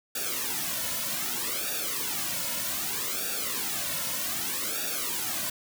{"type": "noise with flanger", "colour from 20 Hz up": "white", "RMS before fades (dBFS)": -31, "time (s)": [0.15, 5.5], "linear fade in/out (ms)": 5, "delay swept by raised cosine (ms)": [0.96, 2.56], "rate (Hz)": 0.64, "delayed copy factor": -0.9, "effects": []}